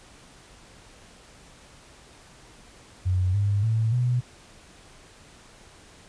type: tone with pitch steps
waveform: sine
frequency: 91.8 / 101.27 / 111.72 / 123.25 Hz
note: F#2 / G#2 / A2 / B2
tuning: -13 / -43 / +27 / -3 cents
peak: -20 dBFS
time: 3.05-4.21 s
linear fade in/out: 20 ms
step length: 290 ms
effects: pink hiss -51 dBFS RMS until 6.08 s + resampled to 22050 Hz